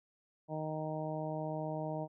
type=harmonic tone; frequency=155.56 Hz; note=D#3; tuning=in tune; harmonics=1 / 2 / 3 / 4 / 5 / 6; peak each=-40 / -43 / -46 / -40 / -45 / -47 dBFS; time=0.48-2.08 s; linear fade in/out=50 ms; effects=none